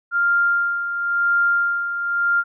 sine tone with tremolo, 1396.9 Hz, F6, in tune, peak -14 dBFS, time 0.11-2.44 s, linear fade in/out 50 ms, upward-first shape sine, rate 0.96 Hz, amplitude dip 60%, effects none

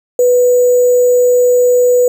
sine tone with sample-and-hold, 493.9 Hz, B4, in tune, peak -6 dBFS, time 0.19-2.08 s, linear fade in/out 2 ms, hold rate 7350 Hz, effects none

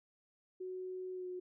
sine tone with pitch glide, 370 to 363.6 Hz, F#4 to F#4, 0 to -30 cents, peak -40 dBFS, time 0.6-1.4 s, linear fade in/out 10 ms, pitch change -30 cents, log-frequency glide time 1.13-1.27 s, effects none

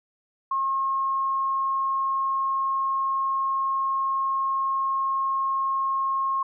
sine tone, 1078 Hz, C#6, 49 cents flat, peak -22 dBFS, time 0.51-6.43 s, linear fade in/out 5 ms, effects none

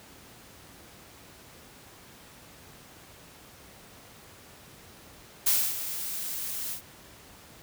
blue noise with ADSR envelope, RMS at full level -22 dBFS, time 5.46-6.82 s, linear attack 9 ms, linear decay 270 ms, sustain -12 dB, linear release 100 ms, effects pink hiss -51 dBFS RMS until 7.62 s + high-pass 60 Hz 12 dB/octave

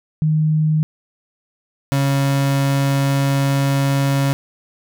sine / 35% pulse tone pair in turn, 155.2 / 138.27 Hz, D#3 / C#3, -4 / -4 cents, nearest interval major second, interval 200 cents, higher first, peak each -13 dBFS, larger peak neither, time 0.22-0.83 / 1.92-4.33 s, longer second, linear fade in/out 0 ms, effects none

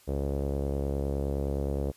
sawtooth tone with low-pass filter, 69.7 Hz, C#2, 10 cents sharp, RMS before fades -30 dBFS, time 0.07-1.92 s, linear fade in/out 20 ms, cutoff 510 Hz, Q 2.9, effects white hiss -59 dBFS RMS until 1.96 s + resampled to 32000 Hz

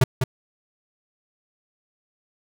square tone with echo, 129.7 Hz, C3, 15 cents flat, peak -13 dBFS, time 0.01-0.04 s, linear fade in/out 5 ms, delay 200 ms, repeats 1, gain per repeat -6 dB, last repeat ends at 0.24 s, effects none

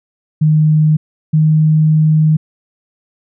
sine tone pair in turn, 154.3 / 155.55 Hz, D#3 / D#3, -14 / 0 cents, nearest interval unison, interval 14 cents, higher second, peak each -7 dBFS, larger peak neither, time 0.41-0.97 / 1.33-2.37 s, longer second, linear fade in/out 10 ms, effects none

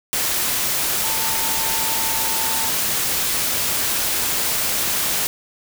sine tone in noise, 895 Hz, A5, 29 cents sharp, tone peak -29 dBFS, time 1.04-2.69 s, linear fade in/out 0 ms, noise white, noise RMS -21 dBFS, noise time 0.13-5.27 s, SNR -11 dB, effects none

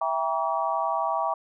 sine chord, E diminished seventh, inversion none, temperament just, 659.3 / 791.1 / 949.3 / 1139.2 Hz, E5 / G5 / Bb5 / Db6, 0 / +16 / +31 / +47 cents, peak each -29 dBFS, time 0.01-1.34 s, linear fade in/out 5 ms, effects none

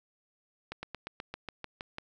slowing click train, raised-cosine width 0.3 ms, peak -22 dBFS, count 10, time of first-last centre 0.72-1.984 s, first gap 110 ms, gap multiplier 1.06, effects none

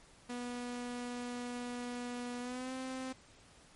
sawtooth tone with pitch glide, 244 to 260 Hz, B3 to C4, -21 to -11 cents, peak -35 dBFS, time 0.29-3.13 s, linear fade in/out 10 ms, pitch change +110 cents, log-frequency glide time 2.4-2.72 s, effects pink hiss -61 dBFS RMS until 3.75 s + MP3 48 kbps

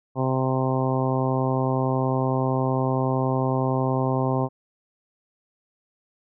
harmonic tone, 130.81 Hz, C3, in tune, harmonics 1 / 2 / 3 / 4 / 5 / 6 / 7 / 8, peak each -24 / -27 / -29 / -30 / -31 / -32 / -32 / -33 dBFS, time 0.15-4.49 s, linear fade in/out 50 ms, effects none

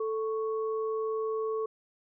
sine tone pair together, 440 / 1108.7 Hz, A4 / C#6, 0 / 0 cents, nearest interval octave + major third, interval 1600 cents, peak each -29 / -38 dBFS, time 0-1.66 s, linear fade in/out 5 ms, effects none

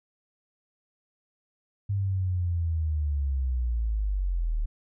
sine linear sweep, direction down, 100.9 to 36.71 Hz, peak -24 dBFS, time 1.89-4.66 s, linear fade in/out 10 ms, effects none

